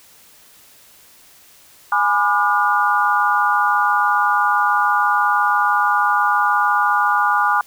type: chord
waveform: sine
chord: G# diminished seventh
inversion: none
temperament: just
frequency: 830.6 / 996.7 / 1196.1 / 1435.3 Hz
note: G#5 / B5 / D6 / F6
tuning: 0 / +16 / +31 / +47 cents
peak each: -19 / -21 / -18 / -19 dBFS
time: 1.92-7.61 s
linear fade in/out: 2 ms
effects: white hiss -48 dBFS RMS until 7.66 s